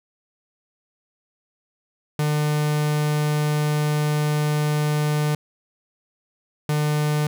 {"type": "tone pair in turn", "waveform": "45% pulse", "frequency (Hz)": [150, 150], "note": ["D3", "D3"], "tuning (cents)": [37, 37], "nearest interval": "unison", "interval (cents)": 0, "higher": "neither", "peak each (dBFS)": -19, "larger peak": "neither", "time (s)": [[2.19, 5.35], [6.69, 7.27]], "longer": "first", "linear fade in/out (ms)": 2, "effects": []}